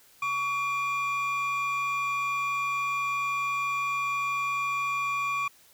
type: tone pair together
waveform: triangle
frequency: 1131.1 / 2399 Hz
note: C#6 / D7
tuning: +35 / +36 cents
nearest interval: octave + minor second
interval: 1301 cents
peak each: -25 / -28 dBFS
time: 0.22-5.48 s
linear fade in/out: 5 ms
effects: tanh soft clip ceiling -21 dBFS + white hiss -58 dBFS RMS until 5.73 s